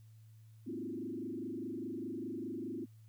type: tone with frequency modulation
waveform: sine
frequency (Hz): 295.9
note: D4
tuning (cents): +13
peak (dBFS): -38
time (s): 0.66-2.86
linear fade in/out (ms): 20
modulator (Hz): 24.9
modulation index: 2.6
effects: added 110 Hz sine -55 dBFS peak until 3.08 s + white hiss -75 dBFS RMS until 3.08 s